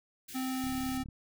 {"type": "band-stop noise", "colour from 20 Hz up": "white", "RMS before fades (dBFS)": -46, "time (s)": [0.28, 0.98], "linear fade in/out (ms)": 10, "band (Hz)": [400, 1500], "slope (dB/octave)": 96}
{"type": "tone", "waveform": "square", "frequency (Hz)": 260, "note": "C4", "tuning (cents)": -11, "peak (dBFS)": -33, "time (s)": [0.34, 1.04], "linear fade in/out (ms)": 20}
{"type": "click train", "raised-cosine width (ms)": 5, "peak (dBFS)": -33, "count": 17, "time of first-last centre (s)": [0.64, 1.087], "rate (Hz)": 35.8}
{"effects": []}